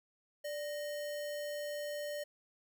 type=tone with sample-and-hold; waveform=sine; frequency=587.3 Hz; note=D5; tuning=in tune; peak=-37 dBFS; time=0.44-2.24 s; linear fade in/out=10 ms; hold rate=2450 Hz; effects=none